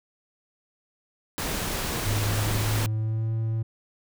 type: noise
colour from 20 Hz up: pink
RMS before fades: -29 dBFS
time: 1.38-2.86 s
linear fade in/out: 0 ms
type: tone with pitch glide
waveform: triangle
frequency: 103.83 to 111.93 Hz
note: G#2 to A2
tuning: 0 to +30 cents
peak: -22 dBFS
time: 2.05-3.63 s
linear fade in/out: 10 ms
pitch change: +130 cents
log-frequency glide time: 2.29-3.29 s
effects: none